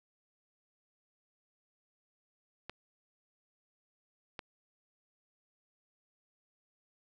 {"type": "clicks", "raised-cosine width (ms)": 0.3, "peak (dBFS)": [-25, -24], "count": 2, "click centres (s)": [2.696, 4.392], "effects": []}